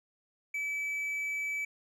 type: tone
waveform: triangle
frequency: 2300 Hz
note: D7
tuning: 37 cents flat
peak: -30 dBFS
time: 0.54-1.65 s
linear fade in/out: 5 ms
effects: none